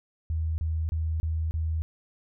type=tone bursts; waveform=sine; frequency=80 Hz; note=D#2; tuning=49 cents sharp; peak=-25 dBFS; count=5; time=0.3-1.82 s; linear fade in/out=0 ms; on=280 ms; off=30 ms; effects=none